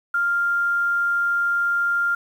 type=tone; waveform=sine; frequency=1396.9 Hz; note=F6; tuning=in tune; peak=-18 dBFS; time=0.14-2.15 s; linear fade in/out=5 ms; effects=8-bit